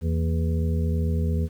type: harmonic tone with a mistuned harmonic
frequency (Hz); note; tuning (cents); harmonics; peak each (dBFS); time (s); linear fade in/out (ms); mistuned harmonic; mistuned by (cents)
82.41; E2; 0; 1 / 2 / 3 / 5 / 6; -22 / -28 / -32 / -36 / -38; 0.01-1.49; 50; 3; -97
effects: 9-bit